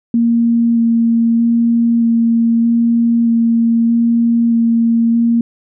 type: tone with vibrato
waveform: sine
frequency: 231.9 Hz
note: A#3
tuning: 9 cents flat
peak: -9 dBFS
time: 0.14-5.41 s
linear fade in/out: 2 ms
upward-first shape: square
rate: 0.8 Hz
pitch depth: 9 cents each way
effects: none